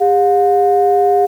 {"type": "tone pair together", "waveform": "sine", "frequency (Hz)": [403, 718], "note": ["G4", "F5"], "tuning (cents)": [48, 48], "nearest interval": "minor seventh", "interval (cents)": 1000, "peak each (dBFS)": -11, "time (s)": [0, 1.27], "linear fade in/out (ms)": 20, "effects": ["tanh soft clip ceiling -1 dBFS", "7-bit"]}